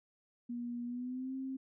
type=tone with pitch glide; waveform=sine; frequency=240 to 264.8 Hz; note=B3 to C4; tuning=-49 to +21 cents; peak=-37 dBFS; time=0.49-1.57 s; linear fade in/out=10 ms; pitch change=+170 cents; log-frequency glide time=0.85-1.35 s; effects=none